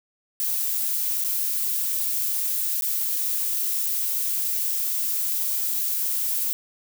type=noise with dropouts; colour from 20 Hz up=violet; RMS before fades=-25 dBFS; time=0.4-6.53 s; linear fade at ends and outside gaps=0 ms; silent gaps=1.24-1.246 / 2.81-2.822 s; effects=none